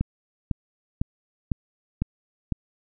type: click train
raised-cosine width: 5 ms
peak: -11 dBFS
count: 6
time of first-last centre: 0.01-2.523 s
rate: 1.99 Hz
effects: none